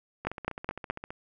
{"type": "two click trains", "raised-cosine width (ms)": 0.5, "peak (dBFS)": [-23, -13], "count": [14, 4], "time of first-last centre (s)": [[0.25, 1.105], [0.27, 0.9]], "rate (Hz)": [15.2, 4.76], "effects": []}